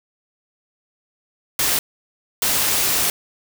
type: noise bursts at uneven times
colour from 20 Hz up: white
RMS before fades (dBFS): -19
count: 2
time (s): 1.59-1.79 / 2.42-3.1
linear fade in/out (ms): 2
effects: none